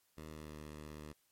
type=tone with pitch glide; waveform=10% pulse; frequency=77.78 to 75.7 Hz; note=D#2 to D#2; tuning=0 to -47 cents; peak=-39 dBFS; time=0.17-1.13 s; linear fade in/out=10 ms; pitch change=-47 cents; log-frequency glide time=0.3-0.55 s; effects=white hiss -75 dBFS RMS until 1.31 s + MP3 64 kbps